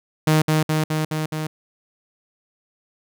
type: tone with echo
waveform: sawtooth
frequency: 155.56 Hz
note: D#3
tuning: in tune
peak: -10 dBFS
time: 0.27-0.42 s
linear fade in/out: 5 ms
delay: 210 ms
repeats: 5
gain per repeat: -2 dB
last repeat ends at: 1.47 s
effects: none